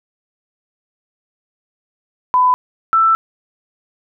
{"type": "tone pair in turn", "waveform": "sine", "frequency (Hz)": [1002, 1327.9], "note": ["B5", "E6"], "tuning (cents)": [25, 12], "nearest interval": "perfect fourth", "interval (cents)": 487, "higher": "second", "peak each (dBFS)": -9, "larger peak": "neither", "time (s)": [[2.34, 2.54], [2.93, 3.15]], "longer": "second", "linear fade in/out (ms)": 0, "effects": []}